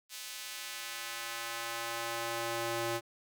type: tone with high-pass filter sweep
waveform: square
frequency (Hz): 116.2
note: A#2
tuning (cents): -5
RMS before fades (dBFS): -38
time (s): 0.09-3.01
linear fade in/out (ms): 50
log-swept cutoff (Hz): 3700 to 340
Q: 0.71
effects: none